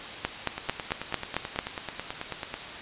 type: two click trains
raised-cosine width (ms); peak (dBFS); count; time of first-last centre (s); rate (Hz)
0.3; -16 / -9; 19 / 7; 0.58-2.541 / 0.25-1.589; 9.18 / 4.48
effects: white hiss -38 dBFS RMS until 2.81 s + resampled to 8000 Hz